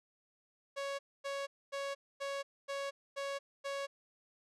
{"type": "tone bursts", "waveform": "sawtooth", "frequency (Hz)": 556, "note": "C#5", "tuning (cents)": 5, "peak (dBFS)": -33, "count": 7, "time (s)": [0.76, 3.87], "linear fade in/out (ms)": 20, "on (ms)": 230, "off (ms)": 250, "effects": ["low-pass 7000 Hz 12 dB/octave"]}